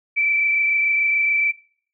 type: tone with frequency modulation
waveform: sine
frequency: 2320 Hz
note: D7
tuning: 22 cents flat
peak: -16 dBFS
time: 0.16-1.52 s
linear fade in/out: 20 ms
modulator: 26.9 Hz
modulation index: 1.2
effects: noise-tail reverb RT60 0.5 s tail -20 dB re dry